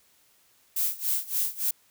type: noise with tremolo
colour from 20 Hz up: violet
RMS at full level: -25 dBFS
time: 0.76-1.71 s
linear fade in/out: 5 ms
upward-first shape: sine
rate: 3.5 Hz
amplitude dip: 90%
effects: white hiss -63 dBFS RMS until 1.9 s